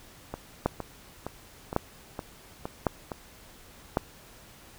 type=two click trains; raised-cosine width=1 ms; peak=-19 / -9 dBFS; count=7 / 4; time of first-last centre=0.34-3.118 / 0.66-3.971 s; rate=2.16 / 0.906 Hz; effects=pink hiss -52 dBFS RMS until 4.78 s